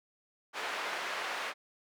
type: band-pass noise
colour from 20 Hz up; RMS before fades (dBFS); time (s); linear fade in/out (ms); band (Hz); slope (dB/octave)
white; -37; 0.53-1.54; 50; 550 to 2100; 12
effects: none